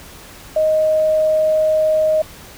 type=tone; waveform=sine; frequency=624 Hz; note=D#5; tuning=5 cents sharp; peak=-12 dBFS; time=0.56-2.22 s; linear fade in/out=5 ms; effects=pink hiss -39 dBFS RMS until 2.57 s